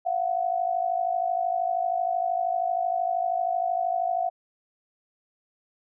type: tone pair together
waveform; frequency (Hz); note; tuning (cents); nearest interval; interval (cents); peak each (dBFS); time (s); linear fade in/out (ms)
sine; 686.1 / 739; F5 / F#5; -31 / -2; minor second; 129; -26; 0.05-4.3; 20
effects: none